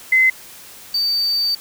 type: tone pair in turn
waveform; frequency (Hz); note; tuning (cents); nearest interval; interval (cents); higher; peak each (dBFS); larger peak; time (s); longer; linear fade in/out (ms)
sine / triangle; 2051 / 4604; C7 / D8; -35 / -35; octave + major second; 1400; second; -10 / -15; first; 0.12-0.3 / 0.94-1.55; second; 5
effects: white hiss -40 dBFS RMS until 1.6 s